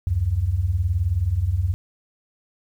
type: beating tone pair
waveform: sine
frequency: 73.42 / 92.42 Hz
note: D2 / F#2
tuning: 0 / -1 cents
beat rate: 19 Hz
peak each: -24 / -20 dBFS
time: 0.07-1.74 s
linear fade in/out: 0 ms
effects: 9-bit